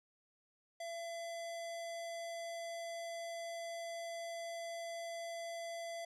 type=tone with low-pass filter; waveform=square; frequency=674 Hz; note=E5; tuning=38 cents sharp; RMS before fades=-44 dBFS; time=0.8-6.05 s; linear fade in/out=5 ms; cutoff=8500 Hz; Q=1.1; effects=none